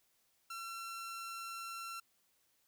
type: tone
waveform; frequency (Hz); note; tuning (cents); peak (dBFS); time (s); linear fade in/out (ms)
sawtooth; 1355; E6; +47; -39; 0.5-2; 5
effects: white hiss -75 dBFS RMS until 2.67 s